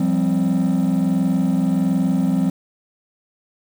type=chord; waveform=triangle; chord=F suspended second; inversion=none; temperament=equal; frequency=174.61 / 196 / 261.6 Hz; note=F3 / G3 / C4; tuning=0 / 0 / 0 cents; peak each=-17 dBFS; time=0-2.5 s; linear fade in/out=5 ms; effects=tanh soft clip ceiling -10 dBFS + 7-bit